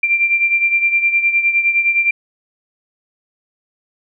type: beating tone pair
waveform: sine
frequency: 2366 / 2375.7 Hz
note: D7 / D7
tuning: +12 / +19 cents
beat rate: 9.7 Hz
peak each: -13 / -19 dBFS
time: 0.03-2.11 s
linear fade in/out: 5 ms
effects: none